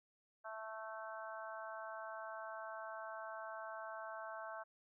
harmonic tone, 220 Hz, A3, in tune, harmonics 3 / 4 / 5 / 6 / 7, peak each -49 / -52 / -52 / -53 / -52 dBFS, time 0.44-4.64 s, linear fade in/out 20 ms, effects none

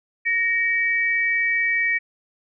sine tone pair together, 1864.7 / 2289 Hz, A#6 / D7, 0 / -45 cents, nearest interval major third, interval 355 cents, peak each -21 dBFS, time 0.25-1.99 s, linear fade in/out 20 ms, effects none

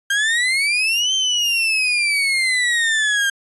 35% pulse exponential two-way sweep, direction up then down, 1590 to 3136 to 1590 Hz, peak -14 dBFS, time 0.1-3.3 s, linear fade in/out 5 ms, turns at 1.14 s, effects resampled to 24000 Hz

